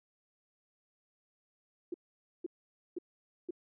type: tone bursts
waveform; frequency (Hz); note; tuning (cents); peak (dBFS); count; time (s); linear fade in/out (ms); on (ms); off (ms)
sine; 350; F4; +4; -34; 4; 1.92-3.508; 5; 22; 500
effects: none